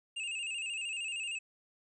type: tone with vibrato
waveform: square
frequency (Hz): 2700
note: E7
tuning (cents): +41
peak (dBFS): -36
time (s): 0.16-1.39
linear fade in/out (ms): 10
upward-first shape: square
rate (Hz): 13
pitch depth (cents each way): 64
effects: resampled to 24000 Hz + 13-bit